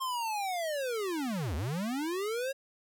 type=linear two-way sweep; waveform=square; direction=down then up; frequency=1069 to 67.7 to 552 Hz; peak=-32 dBFS; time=0-2.53 s; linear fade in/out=20 ms; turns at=1.55 s; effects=none